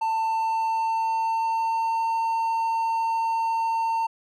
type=tone with pitch glide; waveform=triangle; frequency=893 to 907 Hz; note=A5 to A#5; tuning=+25 to -48 cents; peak=-20 dBFS; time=0.01-4.07 s; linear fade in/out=10 ms; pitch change=+27 cents; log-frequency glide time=0.19-2.07 s; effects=none